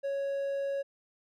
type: tone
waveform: triangle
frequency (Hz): 554.4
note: C#5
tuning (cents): 0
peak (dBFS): -28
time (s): 0.03-0.83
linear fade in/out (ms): 20
effects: none